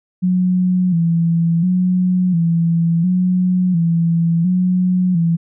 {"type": "tone with vibrato", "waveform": "sine", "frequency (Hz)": 174.61, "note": "F3", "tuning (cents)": 0, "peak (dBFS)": -12, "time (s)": [0.22, 5.37], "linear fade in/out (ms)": 20, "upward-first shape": "square", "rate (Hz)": 0.71, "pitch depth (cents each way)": 75, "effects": []}